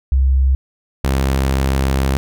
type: tone pair in turn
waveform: sine / sawtooth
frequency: 66.3 / 66.99 Hz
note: C2 / C2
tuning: +23 / +41 cents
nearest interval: unison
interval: 18 cents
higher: second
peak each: -10 dBFS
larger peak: neither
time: 0.12-0.55 / 1.04-2.17 s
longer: second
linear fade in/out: 0 ms
effects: none